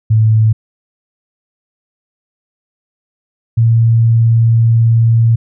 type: tone pair in turn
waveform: sine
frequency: 110 / 114.79 Hz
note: A2 / A#2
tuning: 0 / -26 cents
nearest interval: minor second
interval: 74 cents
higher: second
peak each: -6 dBFS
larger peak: neither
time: 0.1-0.53 / 3.57-5.36 s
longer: second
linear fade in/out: 10 ms
effects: none